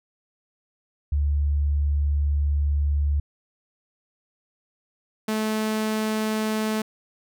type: tone pair in turn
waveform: sine / sawtooth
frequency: 72.4 / 217 Hz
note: D2 / A3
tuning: -24 / -24 cents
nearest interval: octave + perfect fifth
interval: 1900 cents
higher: second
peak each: -19 dBFS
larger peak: neither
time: 1.12-3.2 / 5.28-6.82 s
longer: first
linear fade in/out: 5 ms
effects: none